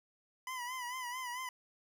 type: tone with vibrato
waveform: 25% pulse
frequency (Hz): 999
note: B5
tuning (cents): +20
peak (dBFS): -35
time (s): 0.47-1.49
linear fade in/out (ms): 2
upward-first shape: sine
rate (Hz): 4.5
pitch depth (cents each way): 70
effects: none